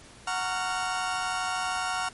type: chord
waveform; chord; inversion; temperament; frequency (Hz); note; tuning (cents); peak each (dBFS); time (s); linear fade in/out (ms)
35% pulse; Gb major seventh; none; just; 740 / 925 / 1110 / 1387.5; Gb5 / Bb5 / Db6 / F6; 0 / -14 / +2 / -12; -30 / -35 / -34 / -30; 0.27-2.09; 5
effects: pink hiss -50 dBFS RMS until 2.13 s + MP3 48 kbps